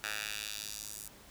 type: tone with high-pass filter sweep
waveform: 10% pulse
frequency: 105.3 Hz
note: G#2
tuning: 24 cents sharp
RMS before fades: -41 dBFS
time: 0.04-1.08 s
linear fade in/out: 0 ms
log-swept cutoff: 1600 to 8900 Hz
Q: 1.2
effects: pink hiss -56 dBFS RMS until 1.3 s